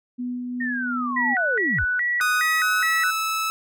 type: tone with tremolo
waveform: sine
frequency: 246.9 Hz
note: B3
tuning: in tune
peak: -25 dBFS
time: 0.18-1.35 s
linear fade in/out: 20 ms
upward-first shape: sine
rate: 2.8 Hz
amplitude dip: 25%
type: linear sweep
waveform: sine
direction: down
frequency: 1864.7 to 33.31 Hz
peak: -25 dBFS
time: 0.6-1.85 s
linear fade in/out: 10 ms
type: tone with vibrato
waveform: sine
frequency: 1695 Hz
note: G#6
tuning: 35 cents sharp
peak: -20 dBFS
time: 1.16-3.11 s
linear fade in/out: 10 ms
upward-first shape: square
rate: 2.4 Hz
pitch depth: 230 cents each way
type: tone with pitch glide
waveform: sawtooth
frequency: 1244.5 to 1306.4 Hz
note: D#6 to E6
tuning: 0 to -16 cents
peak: -19 dBFS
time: 2.21-3.5 s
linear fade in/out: 0 ms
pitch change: +84 cents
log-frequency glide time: 2.31-3 s
effects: none